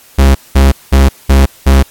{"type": "tone bursts", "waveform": "45% pulse", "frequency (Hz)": 67.7, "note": "C#2", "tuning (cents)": -40, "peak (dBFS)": -3, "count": 5, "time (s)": [0.18, 1.83], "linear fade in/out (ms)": 10, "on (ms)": 170, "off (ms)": 200, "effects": ["white hiss -41 dBFS RMS until 1.9 s", "AAC 64 kbps"]}